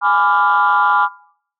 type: chord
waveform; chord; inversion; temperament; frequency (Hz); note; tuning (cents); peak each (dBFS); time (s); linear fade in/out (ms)
sine; G# diminished seventh; none; equal with one note detuned; 830.6 / 999.8 / 1174.7 / 1396.9; G#5 / B5 / D6 / F6; 0 / +21 / 0 / 0; -16; 0.01-1.09; 50
effects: noise-tail reverb RT60 0.6 s tail -21 dB re dry + tanh soft clip ceiling -4 dBFS